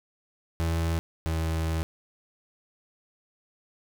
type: tone pair in turn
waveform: 35% pulse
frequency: 82.41 / 80.85 Hz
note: E2 / E2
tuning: 0 / -33 cents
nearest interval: unison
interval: 33 cents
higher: first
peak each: -23 / -24 dBFS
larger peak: first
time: 0.6-0.99 / 1.26-1.83 s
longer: second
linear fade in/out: 0 ms
effects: 9-bit